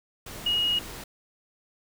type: tone in noise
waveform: sine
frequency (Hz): 2882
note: F#7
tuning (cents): -46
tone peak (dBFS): -22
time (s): 0.46-0.79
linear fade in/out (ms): 5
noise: pink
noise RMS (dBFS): -40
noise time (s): 0.26-1.04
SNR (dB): +15
effects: none